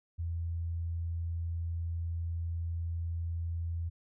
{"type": "tone", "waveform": "sine", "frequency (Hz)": 84, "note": "E2", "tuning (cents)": 33, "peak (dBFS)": -32, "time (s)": [0.18, 3.9], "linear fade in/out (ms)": 20, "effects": []}